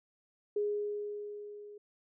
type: tone with level ramp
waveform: sine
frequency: 414.4 Hz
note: G#4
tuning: 4 cents flat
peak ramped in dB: -28 to -47 dBFS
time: 0.56-1.78 s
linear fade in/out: 5 ms
effects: none